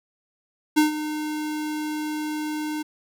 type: tone with ADSR envelope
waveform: square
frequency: 304.6 Hz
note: D#4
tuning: 37 cents flat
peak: -14 dBFS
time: 0.76-2.83 s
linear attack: 19 ms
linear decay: 130 ms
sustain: -13 dB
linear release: 14 ms
effects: none